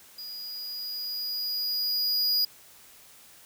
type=tone with level ramp; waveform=square; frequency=4896 Hz; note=D#8; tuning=29 cents flat; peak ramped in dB=-38 to -22 dBFS; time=0.18-2.45 s; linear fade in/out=5 ms; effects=white hiss -53 dBFS RMS until 3.45 s